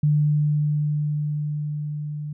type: tone with level ramp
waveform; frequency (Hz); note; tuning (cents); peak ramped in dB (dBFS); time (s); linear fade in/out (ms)
sine; 149.1; D3; +27; -15 to -28; 0.03-2.33; 5
effects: none